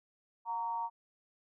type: tone with amplitude modulation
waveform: sine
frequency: 927 Hz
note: A#5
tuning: 10 cents flat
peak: -30 dBFS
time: 0.45-0.9 s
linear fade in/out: 50 ms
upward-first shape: sine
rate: 205 Hz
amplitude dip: 65%
effects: none